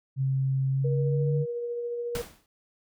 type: tone with pitch glide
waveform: sine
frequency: 133.9 to 145.18 Hz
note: C3 to D3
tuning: +40 to -20 cents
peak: -23 dBFS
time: 0.16-1.46 s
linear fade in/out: 50 ms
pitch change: +140 cents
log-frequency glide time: 0.71-1.34 s
type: tone with tremolo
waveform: sine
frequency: 476.7 Hz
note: A#4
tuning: 39 cents sharp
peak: -28 dBFS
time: 0.84-2.22 s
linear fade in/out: 10 ms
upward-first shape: triangle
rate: 14 Hz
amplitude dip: 30%
type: noise with exponential decay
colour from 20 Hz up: pink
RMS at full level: -32 dBFS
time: 2.15-2.46 s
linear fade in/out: 1 ms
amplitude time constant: 67 ms
effects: none